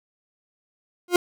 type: tone with exponential growth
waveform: 40% pulse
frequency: 353.7 Hz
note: F4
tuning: 22 cents sharp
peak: -9 dBFS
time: 1.08-1.16 s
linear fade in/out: 2 ms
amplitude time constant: 16 ms
effects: none